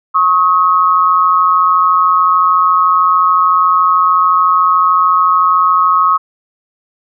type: tone pair together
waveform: sine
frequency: 1095.3 / 1269 Hz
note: C#6 / D#6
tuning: -21 / +34 cents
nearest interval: minor third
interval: 255 cents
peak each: -10 dBFS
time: 0.14-6.18 s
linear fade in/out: 20 ms
effects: none